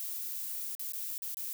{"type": "noise with dropouts", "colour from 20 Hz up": "violet", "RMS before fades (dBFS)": -38, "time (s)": [0, 1.53], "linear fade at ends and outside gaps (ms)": 0, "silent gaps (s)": [[0.751, 0.795], [0.921, 0.934], [1.18, 1.221], [1.345, 1.37]], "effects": []}